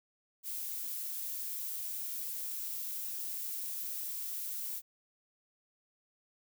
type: noise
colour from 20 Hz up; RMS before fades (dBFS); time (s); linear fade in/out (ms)
violet; -39; 0.43-4.82; 50
effects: none